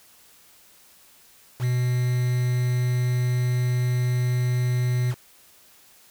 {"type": "tone with quantisation", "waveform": "triangle", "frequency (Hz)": 124, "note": "B2", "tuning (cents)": 7, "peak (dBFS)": -18, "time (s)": [1.59, 5.15], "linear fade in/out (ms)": 50, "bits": 6, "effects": ["white hiss -54 dBFS RMS until 6.1 s"]}